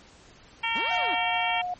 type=harmonic tone; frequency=457.6 Hz; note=A#4; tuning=32 cents flat; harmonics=2 / 3 / 4 / 5 / 6 / 7; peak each=-30 / -38 / -35 / -30 / -31 / -32 dBFS; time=0.63-1.62 s; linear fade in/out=10 ms
type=linear two-way sweep; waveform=sawtooth; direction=up then down; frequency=163.2 to 784 to 265.6 Hz; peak=-31 dBFS; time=0.75-1.15 s; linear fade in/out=10 ms; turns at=0.92 s
type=tone; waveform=sine; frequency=720 Hz; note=F#5; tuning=47 cents flat; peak=-28 dBFS; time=0.91-1.74 s; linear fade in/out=2 ms
effects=pink hiss -53 dBFS RMS until 1.79 s + MP3 32 kbps